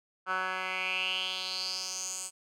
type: tone with band-pass filter sweep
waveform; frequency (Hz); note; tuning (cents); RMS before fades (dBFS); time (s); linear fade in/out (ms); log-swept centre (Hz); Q
10% pulse; 186.4; F#3; +13; -34; 0.26-2.31; 50; 1400 to 8100; 5.3
effects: none